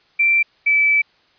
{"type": "tone pair in turn", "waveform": "sine", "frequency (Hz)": [2349, 2309], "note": ["D7", "D7"], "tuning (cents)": [0, -30], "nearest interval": "unison", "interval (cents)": 30, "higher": "first", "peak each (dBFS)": -12, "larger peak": "neither", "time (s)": [[0.19, 0.43], [0.66, 1.02]], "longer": "second", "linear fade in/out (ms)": 10, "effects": ["white hiss -57 dBFS RMS until 1.38 s", "resampled to 11025 Hz"]}